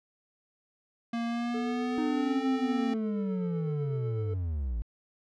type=tone with pitch glide; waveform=square; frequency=233.1 to 263.2 Hz; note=A#3 to C4; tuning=0 to +10 cents; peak=-30 dBFS; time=1.13-2.94 s; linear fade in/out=5 ms; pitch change=+210 cents; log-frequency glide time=1.26-2.44 s
type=tone with tremolo; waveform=triangle; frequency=440 Hz; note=A4; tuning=in tune; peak=-33 dBFS; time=1.54-4.34 s; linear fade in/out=5 ms; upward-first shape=sine; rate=8 Hz; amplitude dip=35%
type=linear sweep; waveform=triangle; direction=down; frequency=311.1 to 51.91 Hz; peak=-27 dBFS; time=1.98-4.82 s; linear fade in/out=0 ms
effects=low-pass 4000 Hz 12 dB/octave